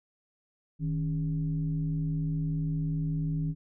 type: tone with frequency modulation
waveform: sine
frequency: 155.56 Hz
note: D#3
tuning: in tune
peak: -27 dBFS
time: 0.79-3.55 s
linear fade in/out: 50 ms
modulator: 123 Hz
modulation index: 0.56
effects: none